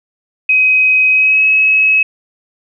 sine tone with pitch glide, 2526 to 2567 Hz, D#7 to E7, +26 to -47 cents, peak -7 dBFS, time 0.49-2.03 s, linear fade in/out 5 ms, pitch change +27 cents, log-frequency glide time 1.1-1.45 s, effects none

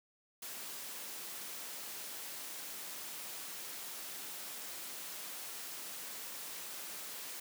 white high-pass noise, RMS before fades -45 dBFS, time 0.42-7.4 s, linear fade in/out 5 ms, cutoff 200 Hz, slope 12 dB/octave, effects none

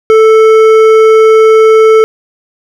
triangle tone with hard clipping, 440 Hz, A4, in tune, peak -3 dBFS, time 0.1-2.04 s, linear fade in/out 0 ms, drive 13 dB, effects none

